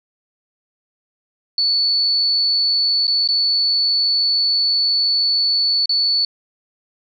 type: tone with dropouts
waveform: sine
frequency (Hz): 4453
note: C#8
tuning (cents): +7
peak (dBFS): -14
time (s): 1.58-6.25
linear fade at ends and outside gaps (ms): 2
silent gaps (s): 3.07-3.078 / 3.276-3.287 / 5.858-5.893
effects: none